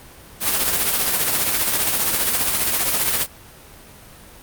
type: noise with tremolo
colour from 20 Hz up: white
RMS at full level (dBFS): -17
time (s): 0.4-3.27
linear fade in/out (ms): 50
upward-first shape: triangle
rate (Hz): 15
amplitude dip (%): 50
effects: pink hiss -43 dBFS RMS until 4.42 s + Opus 32 kbps